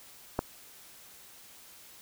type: clicks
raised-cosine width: 1 ms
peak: -30 / -13 dBFS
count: 2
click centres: 0.388 / 0.391 s
effects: white hiss -53 dBFS RMS until 2.01 s